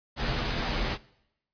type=noise with comb filter; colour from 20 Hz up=pink; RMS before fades=-29 dBFS; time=0.16-0.98 s; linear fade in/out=50 ms; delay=11 ms; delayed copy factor=-0.65; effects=noise-tail reverb RT60 0.8 s tail -21 dB re dry + resampled to 11025 Hz